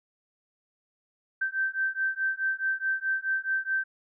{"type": "beating tone pair", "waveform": "sine", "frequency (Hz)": [1554, 1558.7], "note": ["G6", "G6"], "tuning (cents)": [-16, -10], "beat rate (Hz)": 4.7, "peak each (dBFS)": -29, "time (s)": [1.41, 3.84], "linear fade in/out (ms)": 10, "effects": []}